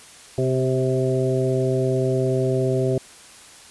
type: harmonic tone with a mistuned harmonic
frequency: 129.8 Hz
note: C3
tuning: 13 cents flat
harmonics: 1 / 2 / 3 / 4 / 5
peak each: -22 / -28 / -22 / -28 / -28 dBFS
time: 0.38-2.98 s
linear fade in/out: 2 ms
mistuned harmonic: 4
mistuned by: +20 cents
effects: white hiss -45 dBFS RMS until 3.7 s + resampled to 24000 Hz